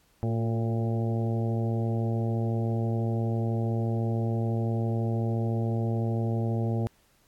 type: harmonic tone with a mistuned harmonic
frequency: 114 Hz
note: A#2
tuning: 38 cents flat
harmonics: 1 / 2 / 3 / 4 / 5 / 6 / 7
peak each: -26 / -32 / -36 / -38 / -40 / -42 / -43 dBFS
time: 0.23-6.87 s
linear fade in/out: 0 ms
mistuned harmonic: 3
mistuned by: +37 cents
effects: pink hiss -65 dBFS RMS until 7.27 s + AAC 64 kbps